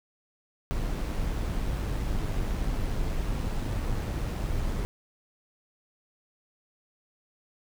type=noise with amplitude modulation; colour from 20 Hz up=brown; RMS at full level=-28 dBFS; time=0.71-4.85 s; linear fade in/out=0 ms; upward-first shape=sine; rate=103 Hz; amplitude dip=25%; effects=none